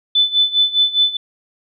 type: tone with tremolo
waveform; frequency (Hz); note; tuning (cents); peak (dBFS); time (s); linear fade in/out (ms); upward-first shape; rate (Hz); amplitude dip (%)
sine; 3506; A7; -7; -9; 0.15-1.17; 5; sine; 4.9; 85
effects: none